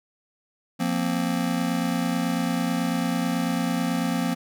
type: chord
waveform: square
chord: F suspended fourth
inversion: none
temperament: just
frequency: 174.61 / 232.8 / 261.9 Hz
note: F3 / Bb3 / C4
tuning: 0 / -2 / +2 cents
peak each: -28 dBFS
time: 0.79-4.35 s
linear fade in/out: 20 ms
effects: none